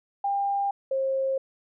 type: tone pair in turn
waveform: sine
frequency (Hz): 799 / 534.8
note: G5 / C5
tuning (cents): +33 / +38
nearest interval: perfect fifth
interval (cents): 695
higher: first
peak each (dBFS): -23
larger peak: neither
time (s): 0.24-0.71 / 0.91-1.38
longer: neither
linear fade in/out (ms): 5
effects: none